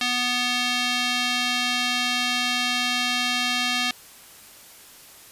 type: tone with band-pass filter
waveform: square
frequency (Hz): 246.9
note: B3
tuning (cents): 0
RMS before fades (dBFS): -24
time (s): 0.01-3.91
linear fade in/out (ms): 2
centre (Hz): 3400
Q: 1.4
effects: white hiss -47 dBFS RMS until 5.31 s + resampled to 32000 Hz